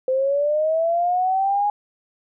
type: linear sweep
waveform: sine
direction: up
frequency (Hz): 513 to 830.6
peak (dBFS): -17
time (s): 0.08-1.7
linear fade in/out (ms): 2
effects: none